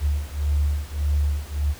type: beating tone pair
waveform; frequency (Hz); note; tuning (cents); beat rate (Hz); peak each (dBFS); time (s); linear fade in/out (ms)
sine; 72.1 / 73.8; D2 / D2; -31 / +9; 1.7; -23; 0-1.75; 50
effects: pink hiss -43 dBFS RMS until 1.79 s